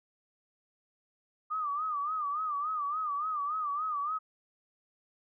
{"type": "tone with vibrato", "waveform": "sine", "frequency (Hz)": 1205, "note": "D6", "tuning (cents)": 44, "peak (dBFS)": -30, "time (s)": [1.5, 4.19], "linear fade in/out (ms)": 20, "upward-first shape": "sine", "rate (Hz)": 3.5, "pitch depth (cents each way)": 110, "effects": []}